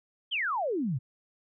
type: exponential sweep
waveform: sine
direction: down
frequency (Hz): 3307 to 115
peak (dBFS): -27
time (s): 0.31-0.99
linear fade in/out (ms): 20
effects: none